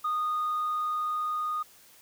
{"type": "tone with level ramp", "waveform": "sine", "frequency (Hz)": 1233, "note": "D#6", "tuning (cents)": -16, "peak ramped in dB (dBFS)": [-24, -27], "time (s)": [0.04, 1.63], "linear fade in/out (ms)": 10, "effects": ["tanh soft clip ceiling -24 dBFS", "white hiss -56 dBFS RMS until 2.01 s"]}